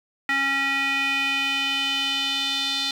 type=tone with band-pass filter sweep; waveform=square; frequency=274.3 Hz; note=C#4; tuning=18 cents flat; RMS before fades=-24 dBFS; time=0.29-2.91 s; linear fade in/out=2 ms; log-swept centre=2000 to 3800 Hz; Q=3.9; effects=8-bit